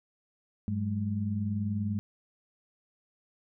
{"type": "tone cluster", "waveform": "sine", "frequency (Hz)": [100.6, 190.2, 210.4], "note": ["G2", "F#3", "G#3"], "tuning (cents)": [45, 48, 23], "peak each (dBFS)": [-31, -38, -32], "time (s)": [0.68, 1.99], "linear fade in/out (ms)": 0, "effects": []}